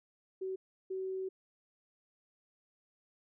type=tone bursts at uneven times; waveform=sine; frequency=378.4 Hz; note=F#4; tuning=39 cents sharp; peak=-35 dBFS; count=2; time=0.41-0.56 / 0.9-1.29 s; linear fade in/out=10 ms; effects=none